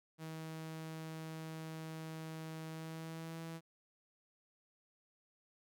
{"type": "tone with pitch glide", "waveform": "sawtooth", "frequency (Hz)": [159.7, 164], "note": ["D#3", "E3"], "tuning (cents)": [45, -9], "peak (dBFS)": -40, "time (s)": [0.18, 3.61], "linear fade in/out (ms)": 50, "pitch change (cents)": 46, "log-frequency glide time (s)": [2.68, 3.4], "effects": []}